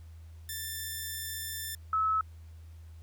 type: tone pair in turn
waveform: 5% pulse / sine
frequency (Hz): 1774 / 1296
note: A6 / E6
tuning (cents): +14 / -30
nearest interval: perfect fourth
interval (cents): 544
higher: first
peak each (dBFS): -25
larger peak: neither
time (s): 0.49-1.75 / 1.93-2.21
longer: first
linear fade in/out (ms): 2
effects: added 81 Hz sine -46 dBFS peak until 3.02 s + pink hiss -66 dBFS RMS until 3.02 s